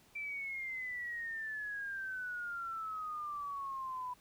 sine exponential sweep, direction down, 2346 to 987.8 Hz, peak -38 dBFS, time 0.15-4.14 s, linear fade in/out 10 ms, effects pink hiss -65 dBFS RMS until 4.2 s

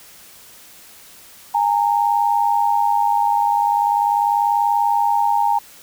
sine tone pair together, 820 / 920.4 Hz, G#5 / A#5, -22 / -22 cents, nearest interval major second, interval 200 cents, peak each -17 dBFS, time 1.54-5.59 s, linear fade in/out 10 ms, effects white hiss -44 dBFS RMS until 5.82 s

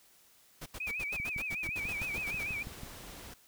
pink noise bursts, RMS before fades -43 dBFS, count 15, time 0.61-2.44 s, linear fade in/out 10 ms, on 52 ms, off 75 ms
sine tone with vibrato, 2409 Hz, D7, 43 cents sharp, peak -34 dBFS, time 0.8-2.63 s, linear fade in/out 5 ms, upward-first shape sine, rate 6.6 Hz, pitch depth 110 cents each way
click train, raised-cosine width 5 ms, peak -31 dBFS, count 11, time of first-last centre 1.2-2.834 s, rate 6.12 Hz
pink noise, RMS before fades -48 dBFS, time 1.8-3.34 s, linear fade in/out 5 ms
effects white hiss -63 dBFS RMS until 3.47 s

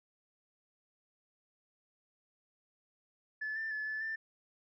sine tone with pitch steps, 1730 / 1780 / 1725 / 1737 / 1779 Hz, A6 / A6 / A6 / A6 / A6, -30 / +20 / -35 / -23 / +19 cents, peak -34 dBFS, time 3.41-4.16 s, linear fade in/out 10 ms, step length 150 ms, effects tanh soft clip ceiling -31 dBFS

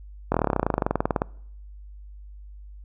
slowing click train, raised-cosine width 1 ms, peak -7 dBFS, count 25, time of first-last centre 0.32-1.219 s, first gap 23 ms, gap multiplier 1.04, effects noise-tail reverb RT60 0.7 s tail -25 dB re dry + added 50 Hz sine -40 dBFS peak until 2.84 s

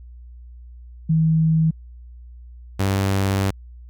sine / sawtooth tone pair in turn, 160 / 97.38 Hz, D#3 / G2, +49 / -11 cents, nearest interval major sixth, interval 860 cents, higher first, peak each -14 dBFS, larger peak neither, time 1.09-1.71 / 2.79-3.51 s, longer second, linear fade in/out 10 ms, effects added 60 Hz sine -38 dBFS peak until 3.89 s

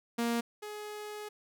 sawtooth tone pair in turn, 234.4 / 420.3 Hz, A#3 / G#4, +10 / +21 cents, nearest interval minor seventh, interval 1011 cents, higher second, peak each -25 / -36 dBFS, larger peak first, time 0.18-0.41 / 0.62-1.29 s, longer second, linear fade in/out 10 ms, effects none

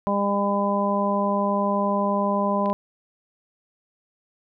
harmonic tone, 201.3 Hz, G3, 46 cents sharp, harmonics 1 / 2 / 3 / 4 / 5, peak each -24 / -31 / -25 / -31 / -25 dBFS, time 0.07-2.73 s, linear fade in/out 0 ms
clicks, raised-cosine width 0.3 ms, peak -25 dBFS, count 2, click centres 2.659 / 2.7 s
effects none

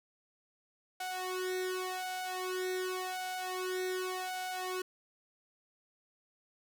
sawtooth tone with flanger, 369.4 Hz, F#4, 3 cents flat, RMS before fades -37 dBFS, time 1-4.82 s, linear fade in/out 5 ms, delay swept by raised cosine 1.3 to 2.2 ms, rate 0.88 Hz, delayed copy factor +0.95, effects none

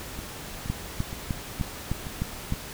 two click trains, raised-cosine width 5 ms, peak -14 / -23 dBFS, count 7 / 6, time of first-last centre 0.7-2.524 / 0.19-2.537 s, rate 3.29 / 2.13 Hz, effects pink hiss -39 dBFS RMS until 2.73 s

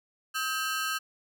sawtooth ring-modulated tone, 1431 Hz, F6, 42 cents sharp, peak -22 dBFS, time 0.34-0.99 s, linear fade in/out 20 ms, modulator 150 Hz, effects none

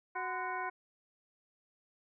harmonic tone with a mistuned harmonic, 370 Hz, F#4, in tune, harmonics 1 / 2 / 3 / 4 / 5 / 6, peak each -45 / -40 / -39 / -41 / -48 / -46 dBFS, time 0.15-0.7 s, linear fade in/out 10 ms, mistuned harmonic 3, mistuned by -140 cents, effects none

